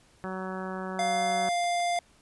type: harmonic tone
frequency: 187.6 Hz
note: F#3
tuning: 24 cents sharp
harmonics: 1 / 2 / 3 / 4 / 5 / 6 / 7 / 8 / 9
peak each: -36 / -39 / -41 / -42 / -43 / -44 / -44 / -45 / -46 dBFS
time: 0.24-1.49 s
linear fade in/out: 0 ms
type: tone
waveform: square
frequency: 698.5 Hz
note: F5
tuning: in tune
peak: -26 dBFS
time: 0.99-1.99 s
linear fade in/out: 2 ms
type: click train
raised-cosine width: 0.3 ms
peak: -35 dBFS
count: 5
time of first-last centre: 1.32-1.962 s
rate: 6.23 Hz
effects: pink hiss -61 dBFS RMS until 2.21 s + resampled to 24000 Hz